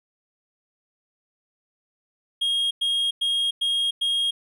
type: tone bursts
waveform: triangle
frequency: 3257 Hz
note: G#7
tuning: 34 cents flat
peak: -19 dBFS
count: 5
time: 2.41-4.31 s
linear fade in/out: 10 ms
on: 300 ms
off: 100 ms
effects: none